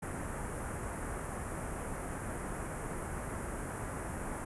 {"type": "band-stop noise", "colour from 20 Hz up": "pink", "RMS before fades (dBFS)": -39, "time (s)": [0.02, 4.45], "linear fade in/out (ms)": 10, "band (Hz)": [1800, 9500], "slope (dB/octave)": 24, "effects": ["resampled to 24000 Hz"]}